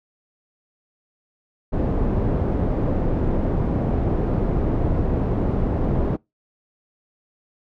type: low-pass noise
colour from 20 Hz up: pink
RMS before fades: -21 dBFS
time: 1.72-6.17 s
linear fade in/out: 20 ms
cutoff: 510 Hz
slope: 12 dB/octave
effects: noise-tail reverb RT60 0.2 s tail -24 dB re dry